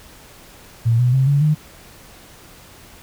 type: tone with pitch steps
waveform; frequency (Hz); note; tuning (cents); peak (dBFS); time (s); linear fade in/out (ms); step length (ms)
sine; 115.5 / 123.79 / 132.67 / 142.2 / 152.4; A#2 / B2 / C3 / C#3 / D#3; -16 / +4 / +24 / +45 / -36; -12; 0.85-1.55; 20; 140
effects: pink hiss -44 dBFS RMS until 3.02 s